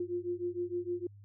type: beating tone pair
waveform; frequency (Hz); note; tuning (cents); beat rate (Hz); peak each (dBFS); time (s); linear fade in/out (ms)
sine; 349.2 / 355.7; F4 / F4; 0 / +32; 6.5; -36 / -36; 0-1.07; 5
effects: added 101 Hz sine -51 dBFS peak until 1.24 s